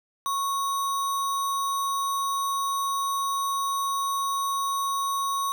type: tone with sample-and-hold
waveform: sine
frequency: 1103 Hz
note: C#6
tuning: 9 cents flat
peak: -24 dBFS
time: 0.26-5.52 s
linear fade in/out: 0 ms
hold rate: 4900 Hz
effects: none